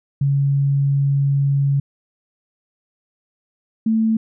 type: tone pair in turn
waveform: sine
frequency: 139.6 / 222 Hz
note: C#3 / A3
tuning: +13 / +16 cents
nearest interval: minor sixth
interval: 803 cents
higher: second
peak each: -14 dBFS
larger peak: neither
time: 0.21-1.8 / 3.86-4.17 s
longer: first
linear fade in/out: 5 ms
effects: none